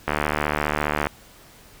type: click train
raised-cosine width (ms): 0.5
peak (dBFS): -6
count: 75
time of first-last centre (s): 0.08-1.069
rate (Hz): 74.8
effects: pink hiss -49 dBFS RMS until 1.8 s